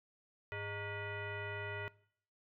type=tone with frequency modulation; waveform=sine; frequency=926 Hz; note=A#5; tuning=12 cents flat; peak=-39 dBFS; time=0.52-1.88 s; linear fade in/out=0 ms; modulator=514 Hz; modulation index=2.9; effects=noise-tail reverb RT60 0.6 s tail -21 dB re dry